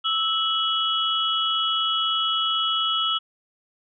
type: tone cluster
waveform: sine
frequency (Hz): 1311 / 2953 / 3324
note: E6 / F#7 / G#7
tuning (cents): -10 / -4 / +1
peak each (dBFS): -25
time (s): 0.04-3.19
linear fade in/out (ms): 20
effects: none